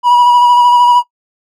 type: tone with vibrato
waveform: triangle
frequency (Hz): 971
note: B5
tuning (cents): -30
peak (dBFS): -3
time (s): 0.03-1.03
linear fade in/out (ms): 50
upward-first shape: square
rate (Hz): 13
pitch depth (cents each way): 17
effects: noise-tail reverb RT60 0.1 s tail -20 dB re dry